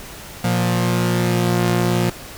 sawtooth tone pair together, 118.2 / 177.1 Hz, A#2 / F3, +24 / +24 cents, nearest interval perfect fifth, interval 700 cents, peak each -15 dBFS, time 0.44-2.1 s, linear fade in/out 5 ms, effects pink hiss -36 dBFS RMS until 2.37 s

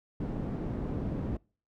white low-pass noise, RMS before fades -34 dBFS, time 0.2-1.37 s, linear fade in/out 5 ms, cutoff 250 Hz, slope 12 dB/octave, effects noise-tail reverb RT60 0.4 s tail -26 dB re dry

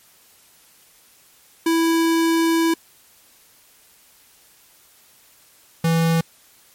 square tone pair in turn, 329.6 / 164.8 Hz, E4 / E3, 0 / 0 cents, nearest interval octave, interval 1200 cents, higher first, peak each -16 dBFS, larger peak neither, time 1.66-2.74 / 5.84-6.21 s, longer first, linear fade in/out 5 ms, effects white hiss -53 dBFS RMS until 6.74 s + MP3 64 kbps

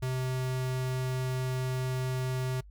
square tone, 128.9 Hz, C3, 26 cents flat, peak -30 dBFS, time 0.02-2.61 s, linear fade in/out 10 ms, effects noise-tail reverb RT60 0.1 s tail -25 dB re dry + added 50 Hz sine -48 dBFS peak until 2.7 s

